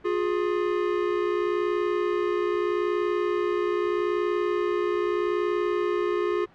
square tone pair together, 354.5 / 415.3 Hz, F4 / G#4, +26 / 0 cents, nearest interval minor third, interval 274 cents, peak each -26 / -27 dBFS, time 0.04-6.46 s, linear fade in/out 20 ms, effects pink hiss -54 dBFS RMS until 6.54 s + low-pass 2000 Hz 12 dB/octave

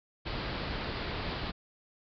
pink low-pass noise, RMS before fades -36 dBFS, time 0.25-1.52 s, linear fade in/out 20 ms, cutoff 4900 Hz, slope 96 dB/octave, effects none

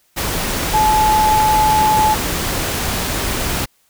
sine tone in noise, 860 Hz, A5, 40 cents flat, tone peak -11 dBFS, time 0.73-2.15 s, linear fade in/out 20 ms, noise pink, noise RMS -20 dBFS, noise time 0.16-3.66 s, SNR +6 dB, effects white hiss -59 dBFS RMS until 3.89 s

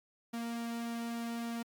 sawtooth tone with flanger, 233.1 Hz, A#3, in tune, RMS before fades -38 dBFS, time 0.33-1.63 s, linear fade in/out 10 ms, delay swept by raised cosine 1.9 to 2.45 ms, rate 3.5 Hz, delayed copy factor -0.65, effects MP3 96 kbps

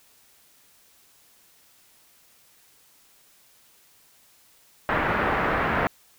white low-pass noise, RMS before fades -24 dBFS, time 4.89-5.87 s, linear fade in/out 0 ms, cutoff 1800 Hz, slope 24 dB/octave, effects white hiss -58 dBFS RMS until 6.18 s

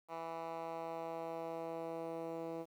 10% pulse tone with band-pass filter sweep, 164.81 Hz, E3, in tune, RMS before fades -43 dBFS, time 0.08-2.66 s, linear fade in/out 50 ms, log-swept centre 940 to 420 Hz, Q 1.3, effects 11-bit

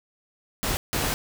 pink noise bursts at uneven times, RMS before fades -26 dBFS, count 2, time 0.63-0.77 / 0.93-1.14 s, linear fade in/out 0 ms, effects none

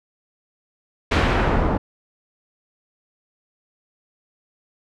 pink noise with low-pass filter sweep, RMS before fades -19 dBFS, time 1.11-1.78 s, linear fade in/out 10 ms, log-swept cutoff 3200 to 790 Hz, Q 0.84, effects none

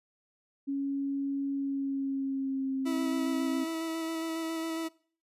sine tone with pitch glide, 277.2 to 266.2 Hz, C#4 to C4, 0 to +30 cents, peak -29 dBFS, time 0.67-3.65 s, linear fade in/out 20 ms, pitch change -70 cents, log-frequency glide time 1.53-2.81 s
40% pulse tone with vibrato, 325.6 Hz, E4, 21 cents flat, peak -31 dBFS, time 2.85-4.89 s, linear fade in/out 20 ms, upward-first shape square, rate 7.3 Hz, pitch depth 12 cents each way
effects noise-tail reverb RT60 0.5 s tail -23 dB re dry + resampled to 32000 Hz

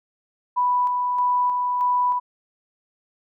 sine tone with tremolo, 987.8 Hz, B5, in tune, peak -17 dBFS, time 0.56-2.2 s, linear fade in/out 20 ms, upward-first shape square, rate 1.6 Hz, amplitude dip 30%, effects none

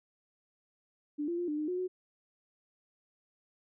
sine tone with pitch steps, 294.8 / 343.6 / 350.9 / 298.9 / 304.4 / 361.6 / 367.4 Hz, D4 / F4 / F4 / D4 / D#4 / F#4 / F#4, +7 / -28 / +8 / +31 / -38 / -40 / -12 cents, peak -31 dBFS, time 1.18-1.88 s, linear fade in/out 20 ms, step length 100 ms, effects none

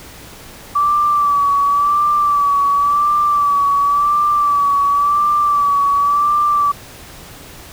sine tone with vibrato, 1156 Hz, D6, 28 cents flat, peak -11 dBFS, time 0.75-6.72 s, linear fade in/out 10 ms, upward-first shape sine, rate 0.93 Hz, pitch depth 41 cents each way, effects pink hiss -37 dBFS RMS until 7.72 s

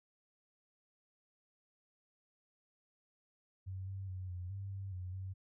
sine tone with pitch steps, 94.5 / 96.6 / 92.8 / 89.8 / 98.1 / 97.3 / 91.1 / 94.8 Hz, F#2 / G2 / F#2 / F2 / G2 / G2 / F#2 / F#2, +37 / -25 / +6 / +49 / +2 / -12 / -26 / +43 cents, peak -40 dBFS, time 3.66-5.34 s, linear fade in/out 20 ms, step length 210 ms, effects none

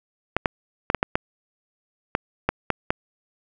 clicks, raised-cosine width 0.5 ms, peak -4 dBFS, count 10, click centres 0.366 / 0.458 / 0.901 / 0.947 / 1.029 / 1.155 / 2.151 / 2.49 / 2.703 / 2.905 s, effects none

